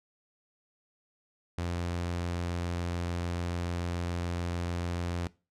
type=tone; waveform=sawtooth; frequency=86.9 Hz; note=F2; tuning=8 cents flat; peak=-27 dBFS; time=1.58-5.27 s; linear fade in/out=0 ms; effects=noise-tail reverb RT60 0.3 s tail -20 dB re dry + low-pass 8000 Hz 12 dB/octave